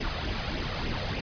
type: noise with flanger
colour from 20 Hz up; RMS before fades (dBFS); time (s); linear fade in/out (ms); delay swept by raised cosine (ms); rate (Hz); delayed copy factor
pink; -31; 0-1.21; 10; 0.35 to 1.65; 3.4; +0.5
effects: resampled to 11025 Hz